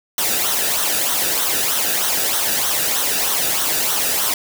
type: noise with flanger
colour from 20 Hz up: white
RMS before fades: -19 dBFS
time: 0.18-4.34 s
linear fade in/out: 2 ms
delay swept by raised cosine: 0.41 to 0.96 ms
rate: 3.2 Hz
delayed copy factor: -0.6
effects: none